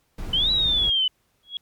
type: noise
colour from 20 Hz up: brown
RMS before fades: -31 dBFS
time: 0.18-0.9 s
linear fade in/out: 5 ms
type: exponential two-way sweep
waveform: sine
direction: up then down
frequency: 2982 to 3951 to 2982 Hz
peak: -18 dBFS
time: 0.33-1.08 s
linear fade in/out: 5 ms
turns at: 0.51 s
type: tone with exponential growth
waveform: sine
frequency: 3327 Hz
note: G#7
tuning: 2 cents sharp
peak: -23 dBFS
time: 1.43-1.57 s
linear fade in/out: 1 ms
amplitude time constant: 30 ms
effects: pink hiss -68 dBFS RMS until 1.61 s + MP3 96 kbps